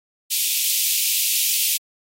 white high-pass noise, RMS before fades -20 dBFS, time 0.3-1.78 s, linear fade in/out 20 ms, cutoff 2400 Hz, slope 48 dB/octave, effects AAC 48 kbps

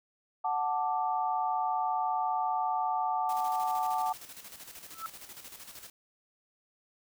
sine chord, D major, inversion first, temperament equal, 740 / 880 / 1174.7 Hz, F#5 / A5 / D6, 0 / 0 / 0 cents, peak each -31 / -31 / -35 dBFS, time 0.44-4.13 s, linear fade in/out 10 ms
white noise with tremolo, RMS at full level -46 dBFS, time 3.29-5.9 s, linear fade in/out 2 ms, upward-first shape square, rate 13 Hz, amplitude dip 55%
sine tone with exponential growth, 1318.5 Hz, E6, in tune, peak -31 dBFS, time 4.88-5.06 s, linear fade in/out 0 ms, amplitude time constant 39 ms
effects none

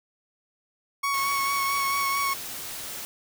30% pulse tone with vibrato, 1108.7 Hz, C#6, in tune, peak -21 dBFS, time 1.03-2.34 s, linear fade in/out 10 ms, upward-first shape sine, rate 4.5 Hz, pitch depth 19 cents each way
white noise, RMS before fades -36 dBFS, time 1.14-3.05 s, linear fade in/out 0 ms
effects none

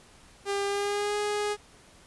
sawtooth tone with pitch glide, 400 to 415.3 Hz, G4 to G#4, +35 to 0 cents, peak -23 dBFS, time 0.45-1.57 s, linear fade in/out 50 ms, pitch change +65 cents, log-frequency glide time 0.66-1.17 s, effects pink hiss -55 dBFS RMS until 2.06 s + resampled to 24000 Hz

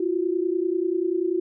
sine tone pair together, 339.7 / 370 Hz, F4 / F#4, -48 / 0 cents, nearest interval minor second, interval 148 cents, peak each -24 dBFS, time 0-1.4 s, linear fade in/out 5 ms, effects none

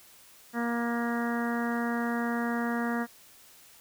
harmonic tone, 235.8 Hz, A#3, 20 cents sharp, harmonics 1 / 2 / 3 / 4 / 5 / 6 / 7 / 8, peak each -29 / -37 / -37 / -40 / -40 / -40 / -39 / -40 dBFS, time 0.53-3.07 s, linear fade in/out 50 ms, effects white hiss -55 dBFS RMS until 3.8 s

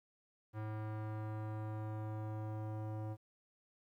square tone with low-pass filter sweep, 108 Hz, A2, 32 cents flat, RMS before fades -42 dBFS, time 0.53-3.17 s, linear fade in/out 50 ms, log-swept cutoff 1400 to 810 Hz, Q 1.3, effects 12-bit

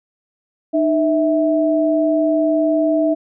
sine tone pair together, 306.4 / 652.2 Hz, D#4 / E5, -27 / -19 cents, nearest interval octave + minor second, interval 1308 cents, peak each -16 / -16 dBFS, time 0.73-3.15 s, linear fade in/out 20 ms, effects none

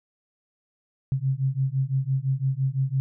sine beating tone pair, 131 / 136.9 Hz, C3 / C#3, +2 / -21 cents, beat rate 5.9 Hz, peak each -25 dBFS, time 1.12-3 s, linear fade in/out 0 ms, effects none

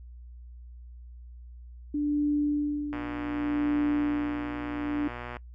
sine tone with tremolo, 293.7 Hz, D4, in tune, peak -22 dBFS, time 1.94-5.08 s, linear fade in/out 5 ms, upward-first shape sine, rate 0.66 Hz, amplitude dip 70%
click train, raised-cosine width 0.5 ms, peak -23 dBFS, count 296, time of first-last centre 2.93-5.368 s, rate 121 Hz
effects noise-tail reverb RT60 0.1 s tail -22 dB re dry + added 60 Hz sine -43 dBFS peak until 5.54 s

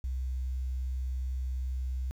sine tone, 64.1 Hz, C2, 35 cents flat, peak -29 dBFS, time 0.04-2.11 s, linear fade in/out 0 ms, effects tanh soft clip ceiling -27 dBFS + 10-bit

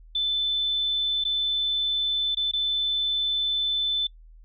sine tone with dropouts, 3520 Hz, A7, in tune, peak -22 dBFS, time 0.15-4.07 s, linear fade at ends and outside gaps 5 ms, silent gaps 1.24-1.25 / 2.349-2.37 / 2.514-2.534 s, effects noise-tail reverb RT60 0.1 s tail -25 dB re dry + added 40 Hz sine -46 dBFS peak until 4.44 s

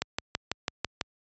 click train, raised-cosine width 0.2 ms, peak -10 dBFS, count 7, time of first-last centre 0.02-1.012 s, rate 6.05 Hz, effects high-pass 60 Hz 12 dB/octave + resampled to 16000 Hz

